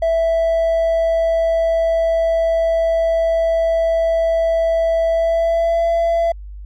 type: tone with pitch glide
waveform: triangle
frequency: 659.3 to 672.4 Hz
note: E5 to E5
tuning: 0 to +34 cents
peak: -11 dBFS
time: 0.02-6.32 s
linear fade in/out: 5 ms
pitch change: +34 cents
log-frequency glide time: 5.09-5.86 s
effects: tanh soft clip ceiling -8 dBFS + added 50 Hz sine -30 dBFS peak until 6.65 s